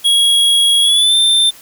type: tone with pitch glide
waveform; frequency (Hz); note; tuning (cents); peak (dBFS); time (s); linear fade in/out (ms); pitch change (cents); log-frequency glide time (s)
square; 3314 to 3572; G#7 to A7; -4 to +25; -9; 0.04-1.51; 20; +129; 0.81-1.15
effects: white hiss -40 dBFS RMS until 1.61 s